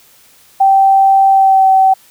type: tone with pitch glide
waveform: sine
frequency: 778 to 765.5 Hz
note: G5 to G5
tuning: -13 to -41 cents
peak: -5 dBFS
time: 0.6-1.94 s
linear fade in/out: 10 ms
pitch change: -28 cents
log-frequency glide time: 1.3-1.68 s
effects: white hiss -46 dBFS RMS until 2.1 s